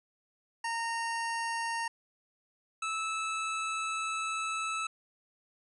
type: tone pair in turn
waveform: 25% pulse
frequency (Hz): 922 / 1308.3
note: A#5 / E6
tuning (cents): -19 / -13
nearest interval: tritone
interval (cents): 606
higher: second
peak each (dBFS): -28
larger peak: neither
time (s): 0.64-1.88 / 2.82-4.87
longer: second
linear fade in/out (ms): 5
effects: resampled to 24000 Hz